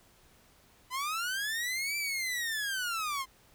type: linear two-way sweep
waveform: sawtooth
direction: up then down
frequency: 988 to 2349 to 1030 Hz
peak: -28 dBFS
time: 0.9-3.26 s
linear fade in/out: 50 ms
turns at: 1.97 s
effects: pink hiss -62 dBFS RMS until 3.54 s